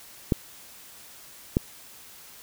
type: clicks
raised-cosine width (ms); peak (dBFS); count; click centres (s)
3; -7; 2; 0.322 / 1.569
effects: white hiss -48 dBFS RMS until 2.42 s